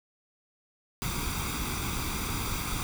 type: noise with comb filter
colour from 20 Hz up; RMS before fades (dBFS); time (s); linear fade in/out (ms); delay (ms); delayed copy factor
pink; -32; 1.02-2.83; 0; 0.84; +0.7
effects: none